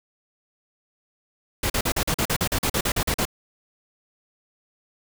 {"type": "noise bursts", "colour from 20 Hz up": "pink", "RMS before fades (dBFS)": -23, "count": 15, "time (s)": [1.63, 3.253], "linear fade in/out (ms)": 5, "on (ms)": 69, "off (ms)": 42, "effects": []}